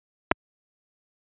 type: clicks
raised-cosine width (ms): 0.5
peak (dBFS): -3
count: 2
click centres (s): 0.314 / 0.317
effects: high-pass 80 Hz 12 dB/octave + resampled to 8000 Hz